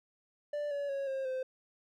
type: tone with pitch steps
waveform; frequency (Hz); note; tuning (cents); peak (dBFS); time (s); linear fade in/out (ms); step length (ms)
triangle; 587.3 / 569.3 / 551.8 / 534.8 / 518.4; D5 / C#5 / C#5 / C5 / C5; 0 / +46 / -8 / +38 / -16; -31; 0.53-1.43; 5; 180
effects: none